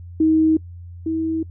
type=tone pair in turn; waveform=sine; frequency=316.7 / 322 Hz; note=D#4 / E4; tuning=+31 / -41 cents; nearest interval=unison; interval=28 cents; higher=second; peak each=-12 / -19 dBFS; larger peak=first; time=0.2-0.57 / 1.06-1.43 s; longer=neither; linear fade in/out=5 ms; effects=noise-tail reverb RT60 0.1 s tail -24 dB re dry + added 87 Hz sine -34 dBFS peak until 1.5 s